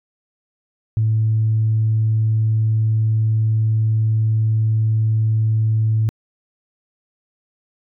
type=tone; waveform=sine; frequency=110 Hz; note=A2; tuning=in tune; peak=-13 dBFS; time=0.97-6.09 s; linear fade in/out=0 ms; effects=tanh soft clip ceiling -9 dBFS